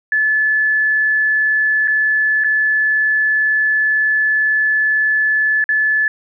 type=tone with dropouts; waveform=sine; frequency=1729 Hz; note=A6; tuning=31 cents flat; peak=-12 dBFS; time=0.12-6.08 s; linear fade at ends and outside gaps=2 ms; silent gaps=1.875-1.88 / 2.438-2.444 / 5.641-5.69 s; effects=none